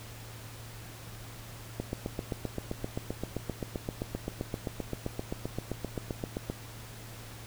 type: click train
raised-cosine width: 2 ms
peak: -19 dBFS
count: 37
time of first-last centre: 1.8-6.5 s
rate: 7.66 Hz
effects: added 113 Hz sine -46 dBFS peak until 7.46 s + pink hiss -48 dBFS RMS until 7.46 s